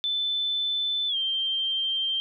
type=tone with pitch glide; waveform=sine; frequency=3520 to 3154 Hz; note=A7 to G7; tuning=0 to +10 cents; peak=-24 dBFS; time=0.04-2.2 s; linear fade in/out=0 ms; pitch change=-190 cents; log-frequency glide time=1.08-1.17 s; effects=none